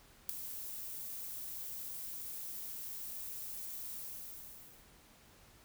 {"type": "noise with ADSR envelope", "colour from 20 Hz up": "violet", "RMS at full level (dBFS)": -29, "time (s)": [0.29, 4.88], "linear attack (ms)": 4, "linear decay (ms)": 4, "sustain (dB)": -15, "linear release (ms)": 940, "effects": ["pink hiss -62 dBFS RMS until 5.64 s"]}